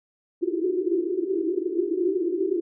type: band-pass noise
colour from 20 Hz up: white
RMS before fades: -25 dBFS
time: 0.41-2.61 s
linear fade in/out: 20 ms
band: 330 to 380 Hz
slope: 96 dB/octave
effects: none